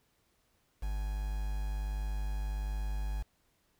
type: tone with quantisation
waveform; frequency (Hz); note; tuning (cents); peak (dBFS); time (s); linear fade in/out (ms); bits
triangle; 50.7; G#1; -41; -30; 0.82-3.23; 10; 8
effects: pink hiss -73 dBFS RMS until 3.79 s